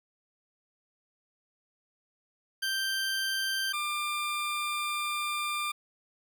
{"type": "tone pair in turn", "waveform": "20% pulse", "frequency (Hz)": [1568, 1193.9], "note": ["G6", "D6"], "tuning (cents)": [0, 28], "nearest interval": "perfect fourth", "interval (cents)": 472, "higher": "first", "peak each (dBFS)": [-24, -25], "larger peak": "first", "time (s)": [[2.62, 3.73], [3.73, 5.72]], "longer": "second", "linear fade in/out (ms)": 10, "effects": []}